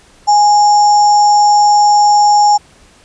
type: tone with sample-and-hold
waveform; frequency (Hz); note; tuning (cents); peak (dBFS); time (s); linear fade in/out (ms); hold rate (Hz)
sine; 830.6; G#5; 0; -5; 0.27-2.58; 20; 6300
effects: pink hiss -45 dBFS RMS until 3.04 s + resampled to 22050 Hz